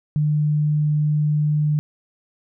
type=tone; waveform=sine; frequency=150.2 Hz; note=D3; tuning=39 cents sharp; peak=-16 dBFS; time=0.16-1.79 s; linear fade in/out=0 ms; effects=none